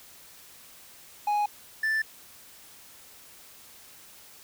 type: tone pair in turn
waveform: triangle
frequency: 830.6 / 1763.9 Hz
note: G#5 / A6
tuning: 0 / +4 cents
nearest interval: octave + minor second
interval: 1304 cents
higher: second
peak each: -21 / -22 dBFS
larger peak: first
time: 1.27-1.46 / 1.83-2.02 s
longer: neither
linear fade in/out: 5 ms
effects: white hiss -51 dBFS RMS until 4.43 s